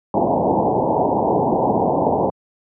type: low-pass noise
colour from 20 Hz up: white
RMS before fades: -17 dBFS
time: 0.14-2.3 s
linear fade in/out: 2 ms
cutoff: 940 Hz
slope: 96 dB/octave
effects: high-pass 150 Hz 12 dB/octave